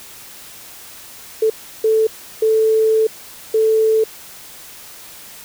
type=tone bursts at uneven times; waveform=sine; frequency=440 Hz; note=A4; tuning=in tune; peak=-11 dBFS; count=4; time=1.42-1.5 / 1.84-2.07 / 2.42-3.07 / 3.54-4.04 s; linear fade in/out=5 ms; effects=white hiss -38 dBFS RMS until 5.44 s